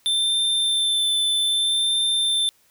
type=tone with vibrato; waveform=square; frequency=3553 Hz; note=A7; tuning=16 cents sharp; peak=-19 dBFS; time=0.06-2.49 s; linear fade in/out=0 ms; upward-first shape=sine; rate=0.63 Hz; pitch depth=14 cents each way; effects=white hiss -60 dBFS RMS until 2.7 s